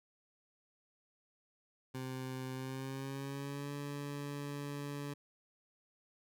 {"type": "tone with pitch glide", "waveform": "20% pulse", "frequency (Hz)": [130, 143.41], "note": ["C3", "D3"], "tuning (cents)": [-11, -41], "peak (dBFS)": -35, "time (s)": [1.94, 5.14], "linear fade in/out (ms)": 10, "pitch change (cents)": 170, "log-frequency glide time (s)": [2.53, 3.72], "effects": []}